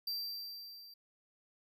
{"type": "tone with level ramp", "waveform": "square", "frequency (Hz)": 4699, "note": "D8", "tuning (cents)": 0, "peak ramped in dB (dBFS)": [-35, -53], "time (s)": [0.07, 0.94], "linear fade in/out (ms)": 5, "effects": []}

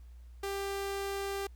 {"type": "tone", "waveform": "sawtooth", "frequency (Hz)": 395.4, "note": "G4", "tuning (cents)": 15, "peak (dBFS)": -30, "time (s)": [0.43, 1.47], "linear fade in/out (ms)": 5, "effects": ["added 60 Hz sine -48 dBFS peak until 1.55 s", "pink hiss -71 dBFS RMS until 1.55 s"]}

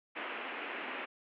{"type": "band-pass noise", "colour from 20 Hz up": "white", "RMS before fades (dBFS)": -41, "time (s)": [0.15, 1.06], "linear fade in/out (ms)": 20, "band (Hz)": [230, 2800], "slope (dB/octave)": 48, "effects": []}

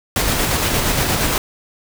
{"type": "noise with tremolo", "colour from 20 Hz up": "pink", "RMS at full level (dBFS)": -17, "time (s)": [0.16, 1.38], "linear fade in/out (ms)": 2, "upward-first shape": "square", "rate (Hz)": 8.6, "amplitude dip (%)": 25, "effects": []}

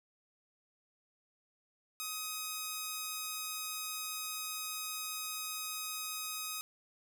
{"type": "tone", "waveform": "5% pulse", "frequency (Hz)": 1259, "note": "D#6", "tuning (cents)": 20, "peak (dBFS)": -26, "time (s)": [2, 6.61], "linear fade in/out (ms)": 0, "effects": []}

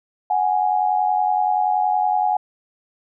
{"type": "tone pair together", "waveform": "sine", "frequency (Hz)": [740, 830.6], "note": ["F#5", "G#5"], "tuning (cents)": [0, 0], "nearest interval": "major second", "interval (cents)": 200, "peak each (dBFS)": -19, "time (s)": [0.3, 2.37], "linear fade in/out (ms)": 5, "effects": []}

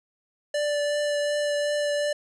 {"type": "tone with vibrato", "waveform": "square", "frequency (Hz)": 586, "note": "D5", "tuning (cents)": -4, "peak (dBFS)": -24, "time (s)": [0.54, 2.13], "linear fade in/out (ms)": 5, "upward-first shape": "triangle", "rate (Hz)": 2.7, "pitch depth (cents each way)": 13, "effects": ["resampled to 22050 Hz"]}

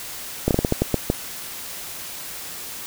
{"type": "slowing click train", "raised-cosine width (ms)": 2, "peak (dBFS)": -4, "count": 9, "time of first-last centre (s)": [0.48, 1.101], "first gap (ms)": 28, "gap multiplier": 1.28, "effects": ["white hiss -34 dBFS RMS until 2.86 s"]}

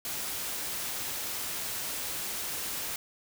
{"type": "noise", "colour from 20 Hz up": "white", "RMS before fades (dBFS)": -35, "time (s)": [0.05, 2.96], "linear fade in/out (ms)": 2, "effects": []}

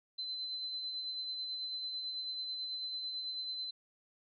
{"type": "tone with tremolo", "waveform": "sine", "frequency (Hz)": 4055, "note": "B7", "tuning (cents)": 45, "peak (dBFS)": -36, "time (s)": [0.18, 3.71], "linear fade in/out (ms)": 10, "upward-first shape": "sine", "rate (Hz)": 9.1, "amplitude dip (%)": 30, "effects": []}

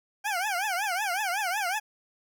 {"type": "tone with vibrato", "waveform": "20% pulse", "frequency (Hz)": 776, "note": "G5", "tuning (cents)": -18, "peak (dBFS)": -22, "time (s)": [0.24, 1.8], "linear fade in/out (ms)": 20, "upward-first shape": "triangle", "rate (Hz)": 5.4, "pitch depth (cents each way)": 230, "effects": []}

